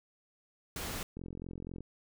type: noise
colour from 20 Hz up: pink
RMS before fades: -39 dBFS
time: 0.76-1.03 s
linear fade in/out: 2 ms
type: click train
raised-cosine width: 3 ms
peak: -30 dBFS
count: 29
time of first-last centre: 1.17-1.806 s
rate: 44 Hz
effects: none